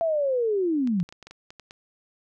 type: linear sweep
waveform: sine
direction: down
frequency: 678 to 165.1 Hz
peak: -21 dBFS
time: 0.01-1.03 s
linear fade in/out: 0 ms
type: clicks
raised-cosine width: 0.2 ms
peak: -26 dBFS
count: 10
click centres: 0.874 / 1.001 / 1.09 / 1.125 / 1.227 / 1.27 / 1.31 / 1.505 / 1.597 / 1.709 s
effects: none